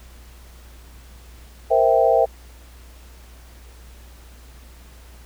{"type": "chord", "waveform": "sine", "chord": "C dominant seventh", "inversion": "third", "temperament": "equal", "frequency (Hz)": [466.2, 523.3, 659.3, 784], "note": ["Bb4", "C5", "E5", "G5"], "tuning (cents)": [0, 0, 0, 0], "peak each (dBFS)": [-20, -19, -17, -20], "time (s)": [1.7, 2.26], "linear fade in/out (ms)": 20, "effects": ["added 60 Hz sine -42 dBFS peak until 5.25 s", "pink hiss -50 dBFS RMS until 5.25 s"]}